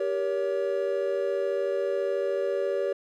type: chord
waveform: triangle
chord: G diminished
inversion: none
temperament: just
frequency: 392 / 470.4 / 564.5 Hz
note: G4 / Bb4 / Db5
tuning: 0 / +16 / +31 cents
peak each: -27 / -30 / -26 dBFS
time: 0-2.93 s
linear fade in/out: 5 ms
effects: none